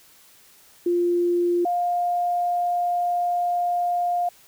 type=tone pair in turn; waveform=sine; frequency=349.2 / 705.1 Hz; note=F4 / F5; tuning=0 / +16 cents; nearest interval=octave; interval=1216 cents; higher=second; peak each=-18 / -20 dBFS; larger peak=first; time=0.86-1.65 / 1.65-4.29 s; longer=second; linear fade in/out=5 ms; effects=white hiss -53 dBFS RMS until 4.47 s